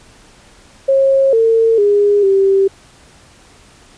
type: tone with pitch steps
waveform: sine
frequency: 541 / 452.8 / 409.1 / 389.6 Hz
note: C#5 / A4 / G#4 / G4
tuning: -42 / +50 / -26 / -11 cents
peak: -8 dBFS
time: 0.88-2.68 s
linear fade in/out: 10 ms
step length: 450 ms
effects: pink hiss -45 dBFS RMS until 3.97 s + resampled to 22050 Hz